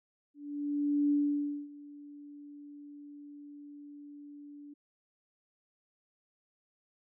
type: tone with ADSR envelope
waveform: sine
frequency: 290 Hz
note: D4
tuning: 22 cents flat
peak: -24 dBFS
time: 0.34-4.74 s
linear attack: 770 ms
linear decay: 570 ms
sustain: -22 dB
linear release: 10 ms
effects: none